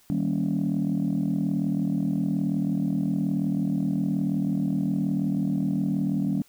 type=chord; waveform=sine; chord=Eb dominant seventh; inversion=none; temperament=just; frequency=155.56 / 194.45 / 233.3 / 280 Hz; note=Eb3 / G3 / Bb3 / Db4; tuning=0 / -14 / +2 / +18 cents; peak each=-28 / -25 / -29 / -27 dBFS; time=0.1-6.42 s; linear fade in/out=0 ms; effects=tanh soft clip ceiling -17 dBFS + white hiss -59 dBFS RMS until 6.48 s